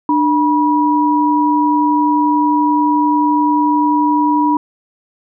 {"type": "tone pair together", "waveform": "sine", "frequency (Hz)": [298.1, 969], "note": ["D4", "B5"], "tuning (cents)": [26, -33], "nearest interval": "octave + minor sixth", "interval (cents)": 2041, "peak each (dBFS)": -13, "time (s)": [0.09, 4.57], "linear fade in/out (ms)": 2, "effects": []}